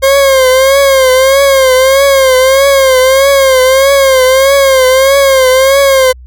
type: tone with vibrato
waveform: 40% pulse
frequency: 534 Hz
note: C5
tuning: 35 cents sharp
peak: -3 dBFS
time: 0.02-6.13 s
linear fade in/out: 20 ms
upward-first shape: triangle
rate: 1.6 Hz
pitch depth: 83 cents each way
effects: added 62 Hz sine -29 dBFS peak until 6.26 s